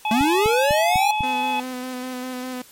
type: harmonic tone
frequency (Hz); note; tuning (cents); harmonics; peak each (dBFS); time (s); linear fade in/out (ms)
853; G#5; +46; 1 / 3 / 4; -21 / -27 / -33; 0.05-1.6; 2
type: linear sweep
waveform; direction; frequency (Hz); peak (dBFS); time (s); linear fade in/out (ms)
square; up; 213.9 to 836; -18; 0.11-1.11; 2
type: click train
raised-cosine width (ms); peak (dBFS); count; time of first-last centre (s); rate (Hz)
5; -15; 5; 0.21-1.208; 4.01
type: tone with vibrato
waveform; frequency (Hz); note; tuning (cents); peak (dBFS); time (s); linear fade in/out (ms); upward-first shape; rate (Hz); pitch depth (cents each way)
sawtooth; 253.6; B3; +46; -24; 1.23-2.62; 5; square; 5; 17
effects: white hiss -48 dBFS RMS until 2.71 s + MP3 64 kbps